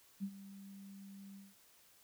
sine tone with ADSR envelope, 196.9 Hz, G3, 8 cents sharp, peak -35 dBFS, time 0.2-1.55 s, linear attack 34 ms, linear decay 64 ms, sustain -15 dB, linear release 190 ms, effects white hiss -66 dBFS RMS until 2.03 s

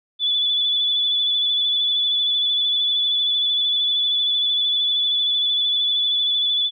sine tone with vibrato, 3454 Hz, A7, 33 cents flat, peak -17 dBFS, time 0.19-6.71 s, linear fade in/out 50 ms, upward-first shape triangle, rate 13 Hz, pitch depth 30 cents each way, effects none

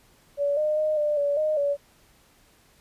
sine tone with pitch steps, 571 / 609 / 616 / 596 / 573 / 616 / 570 Hz, D5 / D#5 / D#5 / D5 / D5 / D#5 / C#5, -49 / -37 / -17 / +25 / -43 / -17 / +48 cents, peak -21 dBFS, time 0.37-1.77 s, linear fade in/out 50 ms, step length 200 ms, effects pink hiss -59 dBFS RMS until 2.8 s + resampled to 32000 Hz

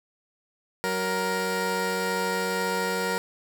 15% pulse tone pair together, 187.16 / 468.9 Hz, F#3 / A#4, +20 / +10 cents, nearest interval octave + major third, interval 1590 cents, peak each -24 / -20 dBFS, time 0.84-3.18 s, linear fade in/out 0 ms, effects none

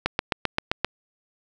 click train, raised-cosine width 0.3 ms, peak -5 dBFS, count 7, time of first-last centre 0.06-0.846 s, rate 7.63 Hz, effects none

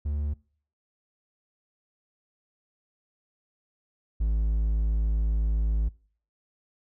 triangle tone pair in turn, 73.42 / 53.81 Hz, D2 / A1, 0 / -38 cents, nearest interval perfect fourth, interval 538 cents, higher first, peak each -24 / -20 dBFS, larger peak second, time 0.05-0.34 / 4.2-5.89 s, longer second, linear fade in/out 10 ms, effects noise-tail reverb RT60 0.5 s tail -24 dB re dry

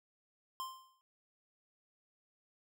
square tone with exponential decay, 1047 Hz, C6, 1 cent sharp, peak -37 dBFS, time 0.6-1.01 s, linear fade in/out 0 ms, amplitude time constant 88 ms, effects none

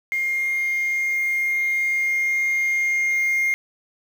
sine tone with level ramp, 2123 Hz, C7, 25 cents sharp, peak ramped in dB -19 to -15 dBFS, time 0.12-3.54 s, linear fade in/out 0 ms, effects tanh soft clip ceiling -17 dBFS + 7-bit

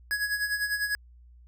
square tone with tremolo, 1672 Hz, G#6, 11 cents sharp, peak -25 dBFS, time 0.11-0.95 s, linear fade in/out 0 ms, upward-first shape sine, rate 10 Hz, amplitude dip 65%, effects added 60 Hz sine -50 dBFS peak until 1.47 s

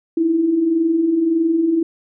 sine tone pair together, 307.9 / 329.6 Hz, D#4 / E4, -18 / 0 cents, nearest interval minor second, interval 118 cents, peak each -24 / -14 dBFS, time 0.17-1.83 s, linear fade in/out 5 ms, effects none

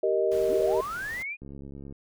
sine chord, Eb major, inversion first, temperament just, 388.9 / 466.7 / 622.3 Hz, G4 / Bb4 / Eb5, -14 / +2 / 0 cents, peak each -26 / -27 / -26 dBFS, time 0.03-0.81 s, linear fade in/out 5 ms
pink noise, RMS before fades -44 dBFS, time 0.31-1.23 s, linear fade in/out 10 ms
sine linear sweep, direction up, 185 to 2485 Hz, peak -31 dBFS, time 0.48-1.37 s, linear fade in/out 50 ms
click train, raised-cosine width 3 ms, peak -30 dBFS, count 36, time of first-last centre 1.42-1.924 s, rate 69.4 Hz
effects none

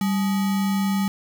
sine tone with sample-and-hold, 196 Hz, G3, in tune, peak -19 dBFS, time 0.01-1.08 s, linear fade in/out 2 ms, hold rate 1050 Hz, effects none

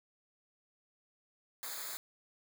white noise with comb filter, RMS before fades -42 dBFS, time 1.63-1.97 s, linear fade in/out 0 ms, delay 0.35 ms, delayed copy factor -0.85, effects none

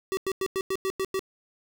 square tone bursts, 383.1 Hz, G4, 40 cents flat, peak -26 dBFS, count 8, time 0.12-1.193 s, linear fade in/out 0 ms, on 51 ms, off 95 ms, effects none

